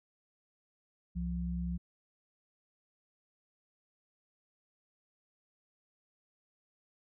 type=tone pair together; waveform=sine; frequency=65.4 / 174.61 Hz; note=C2 / F3; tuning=0 / 0 cents; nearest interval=octave + perfect fourth; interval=1700 cents; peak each=-36 / -35 dBFS; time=1.15-1.78 s; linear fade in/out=20 ms; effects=none